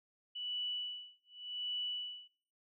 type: tone with tremolo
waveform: sine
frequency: 2960 Hz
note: F#7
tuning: in tune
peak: -35 dBFS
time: 0.35-2.28 s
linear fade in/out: 10 ms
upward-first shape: sine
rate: 0.87 Hz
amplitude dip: 100%
effects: noise-tail reverb RT60 0.6 s tail -25 dB re dry

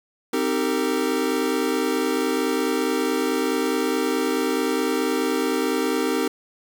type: chord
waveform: square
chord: C minor seventh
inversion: none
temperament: equal with one note detuned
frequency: 261.6 / 311.1 / 392 / 456.6 Hz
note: C4 / Eb4 / G4 / Bb4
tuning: 0 / 0 / 0 / -36 cents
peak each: -27 dBFS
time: 0.33-6.28 s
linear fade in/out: 5 ms
effects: 8-bit

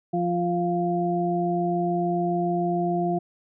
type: harmonic tone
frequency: 174.61 Hz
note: F3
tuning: in tune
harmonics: 1 / 2 / 4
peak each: -26 / -26 / -26 dBFS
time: 0.13-3.19 s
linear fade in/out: 10 ms
effects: none

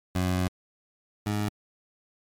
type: tone pair in turn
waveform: 20% pulse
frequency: 91.4 / 104.34 Hz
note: F#2 / G#2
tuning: -21 / +9 cents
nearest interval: major second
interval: 230 cents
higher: second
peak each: -19 / -21 dBFS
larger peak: first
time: 0.15-0.48 / 1.26-1.49 s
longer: first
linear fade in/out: 5 ms
effects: MP3 96 kbps

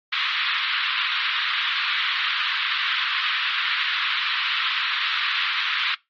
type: band-pass noise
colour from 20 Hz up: white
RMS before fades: -24 dBFS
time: 0.12-5.95 s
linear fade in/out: 10 ms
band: 1100 to 3800 Hz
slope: 48 dB/octave
effects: noise-tail reverb RT60 0.2 s tail -21 dB re dry + MP3 32 kbps

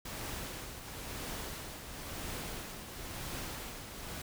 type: noise with tremolo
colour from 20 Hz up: pink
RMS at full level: -40 dBFS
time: 0.05-4.22 s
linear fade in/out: 5 ms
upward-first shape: triangle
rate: 0.98 Hz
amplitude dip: 55%
effects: none

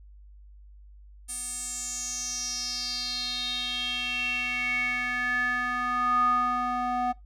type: tone with band-pass filter sweep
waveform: square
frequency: 246.9 Hz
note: B3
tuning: in tune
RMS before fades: -29 dBFS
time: 1.28-7.13 s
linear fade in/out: 20 ms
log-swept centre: 9100 to 860 Hz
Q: 7
effects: noise-tail reverb RT60 0.2 s tail -22 dB re dry + added 50 Hz sine -47 dBFS peak until 7.25 s

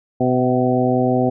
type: harmonic tone with a mistuned harmonic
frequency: 126 Hz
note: B2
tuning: 35 cents sharp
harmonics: 1 / 2 / 3 / 4 / 5 / 6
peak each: -22 / -18 / -22 / -22 / -23 / -23 dBFS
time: 0.2-1.3 s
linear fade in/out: 10 ms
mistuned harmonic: 5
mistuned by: +46 cents
effects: none

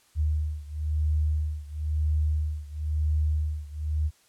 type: beating tone pair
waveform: sine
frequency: 76 / 76.99 Hz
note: D#2 / D#2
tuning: -40 / -18 cents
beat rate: 0.99 Hz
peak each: -26 / -28 dBFS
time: 0.15-4.11 s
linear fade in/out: 50 ms
effects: white hiss -62 dBFS RMS until 4.28 s + low-pass 11000 Hz 12 dB/octave

